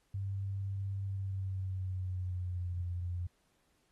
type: tone with pitch glide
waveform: sine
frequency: 98 to 88.32 Hz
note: G2 to F2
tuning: 0 to +20 cents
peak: -34 dBFS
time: 0.14-3.27 s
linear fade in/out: 5 ms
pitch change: -180 cents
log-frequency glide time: 1.04-2.79 s
effects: pink hiss -75 dBFS RMS until 3.91 s + AAC 32 kbps